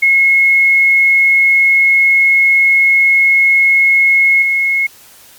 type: tone with level steps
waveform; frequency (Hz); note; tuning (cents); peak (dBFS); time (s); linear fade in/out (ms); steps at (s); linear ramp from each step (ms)
sine; 2171; C#7; -37; -6 / -10; 0.02-4.87; 10; 4.42; 2
effects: white hiss -41 dBFS RMS until 5.38 s + MP3 96 kbps